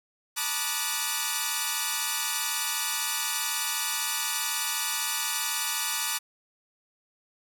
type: tone cluster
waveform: 5% pulse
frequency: 876 / 964 / 1155 / 1224 / 1465 Hz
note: A5 / B5 / D6 / D#6 / F#6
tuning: -8 / -42 / -29 / -29 / -18 cents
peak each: -22 dBFS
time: 0.36-6.19 s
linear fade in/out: 20 ms
effects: none